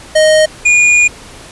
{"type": "tone pair in turn", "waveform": "square", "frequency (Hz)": [622.3, 2437], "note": ["D#5", "D#7"], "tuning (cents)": [0, -37], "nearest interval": "2 octaves", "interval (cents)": 2363, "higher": "second", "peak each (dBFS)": -6, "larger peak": "neither", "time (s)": [[0.15, 0.46], [0.65, 1.08]], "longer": "second", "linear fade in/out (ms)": 10, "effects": ["pink hiss -34 dBFS RMS until 1.51 s", "resampled to 24000 Hz"]}